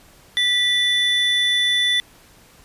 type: tone pair together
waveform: triangle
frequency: 1961 / 3494 Hz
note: B6 / A7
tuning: -13 / -13 cents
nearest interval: minor seventh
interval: 1000 cents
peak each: -19 / -16 dBFS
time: 0.37-2 s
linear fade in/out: 0 ms
effects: pink hiss -50 dBFS RMS until 2.64 s + resampled to 32000 Hz